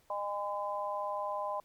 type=harmonic tone; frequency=203.5 Hz; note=G#3; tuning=35 cents flat; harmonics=3 / 4 / 5; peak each=-37 / -39 / -36 dBFS; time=0.1-1.6 s; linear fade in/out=2 ms; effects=pink hiss -68 dBFS RMS until 1.64 s + MP3 96 kbps